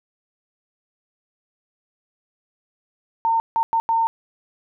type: tone bursts at uneven times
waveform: sine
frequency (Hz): 910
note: A#5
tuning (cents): -42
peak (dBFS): -16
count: 4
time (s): 3.25-3.4 / 3.56-3.63 / 3.73-3.8 / 3.89-4.07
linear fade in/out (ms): 0
effects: none